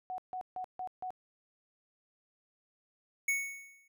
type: tone bursts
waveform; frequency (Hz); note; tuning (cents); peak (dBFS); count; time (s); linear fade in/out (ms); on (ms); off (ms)
sine; 740; F#5; 0; -36; 5; 0.1-1.105; 0; 81; 150
type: tone with exponential decay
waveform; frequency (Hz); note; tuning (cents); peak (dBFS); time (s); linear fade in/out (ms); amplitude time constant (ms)
square; 2217; C#7; 0; -27; 3.28-3.88; 5; 130
effects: none